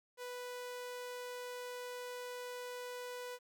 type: tone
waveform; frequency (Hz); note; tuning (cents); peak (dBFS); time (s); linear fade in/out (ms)
sawtooth; 493.9; B4; 0; -39; 0.17-3.39; 50
effects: 12-bit